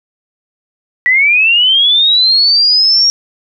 sine linear sweep, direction up, 1931 to 5620 Hz, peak -6 dBFS, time 1.06-3.1 s, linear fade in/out 0 ms, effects none

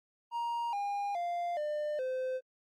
triangle tone with pitch steps, 940 / 808.9 / 696.1 / 599 / 515.5 Hz, A#5 / G#5 / F5 / D5 / C5, +14 / -46 / -6 / +34 / -26 cents, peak -30 dBFS, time 0.31-2.41 s, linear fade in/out 50 ms, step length 420 ms, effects AAC 64 kbps

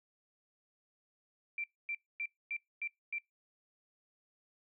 sine tone bursts, 2353 Hz, D7, 3 cents sharp, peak -35 dBFS, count 6, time 1.58-3.184 s, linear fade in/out 2 ms, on 59 ms, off 250 ms, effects noise-tail reverb RT60 0.2 s tail -26 dB re dry

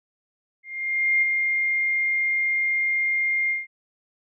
sine tone with ADSR envelope, 2116 Hz, C7, 19 cents sharp, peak -16 dBFS, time 0.63-3.67 s, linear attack 590 ms, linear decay 19 ms, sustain -4 dB, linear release 170 ms, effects none

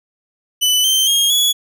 sawtooth tone with pitch steps, 2991 / 3116 / 3247 / 3383 Hz, F#7 / G7 / G#7 / G#7, +18 / -11 / -40 / +31 cents, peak -9 dBFS, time 0.61-1.53 s, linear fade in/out 20 ms, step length 230 ms, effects none

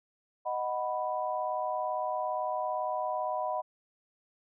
sine chord, B major, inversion first, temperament equal, 622.3 / 740 / 987.8 Hz, D#5 / F#5 / B5, 0 / 0 / 0 cents, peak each -34 dBFS, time 0.45-3.62 s, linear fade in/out 20 ms, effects none

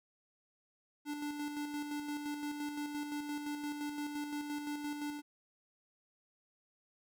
square tone with tremolo, 293.7 Hz, D4, in tune, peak -37 dBFS, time 1.05-5.22 s, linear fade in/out 50 ms, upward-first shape square, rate 5.8 Hz, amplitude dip 40%, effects none

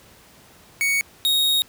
45% pulse tone pair in turn, 2230 / 3750 Hz, C#7 / A#7, +10 / +10 cents, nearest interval major sixth, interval 900 cents, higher second, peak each -18 / -17 dBFS, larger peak second, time 0.81-1.01 / 1.25-1.62 s, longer second, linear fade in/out 0 ms, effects pink hiss -50 dBFS RMS until 1.68 s + high-pass 60 Hz 12 dB/octave

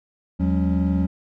triangle tone cluster, 79.5 / 181.6 / 202.7 / 277.9 Hz, D#2 / F#3 / G#3 / C#4, +38 / -32 / -42 / +4 cents, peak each -21 / -19 / -25 / -24 dBFS, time 0.39-1.07 s, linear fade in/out 20 ms, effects none

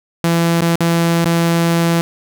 sawtooth tone with dropouts, 168.2 Hz, E3, 35 cents sharp, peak -8 dBFS, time 0.24-2.01 s, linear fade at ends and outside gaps 0 ms, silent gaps 0.607-0.619 / 0.756-0.806 / 1.245-1.256 s, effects none

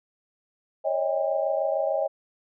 sine tone cluster, 549 / 576 / 635 / 802 Hz, C#5 / D5 / D#5 / G5, -17 / -34 / +35 / +39 cents, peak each -27 / -32 / -26 / -31 dBFS, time 0.84-2.08 s, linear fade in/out 20 ms, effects none

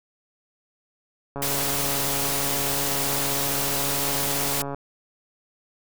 click train, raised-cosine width 1 ms, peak -18 dBFS, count 475, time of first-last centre 1.36-4.746 s, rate 140 Hz
white noise, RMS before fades -26 dBFS, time 1.42-4.62 s, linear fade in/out 2 ms
effects none

